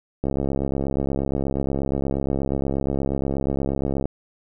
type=click train; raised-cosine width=2 ms; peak=-11 dBFS; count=262; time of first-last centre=0.24-4.056 s; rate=68.4 Hz; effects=none